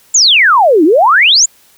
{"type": "exponential two-way sweep", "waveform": "sine", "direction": "down then up", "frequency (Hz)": [7400, 291.9, 7400], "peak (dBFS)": -4, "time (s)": [0.14, 1.46], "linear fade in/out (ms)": 10, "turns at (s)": 0.84, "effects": ["white hiss -47 dBFS RMS until 1.77 s"]}